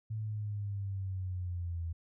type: linear sweep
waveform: sine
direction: down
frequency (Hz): 110 to 82.41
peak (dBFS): -34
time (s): 0.1-1.93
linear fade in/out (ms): 10
effects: none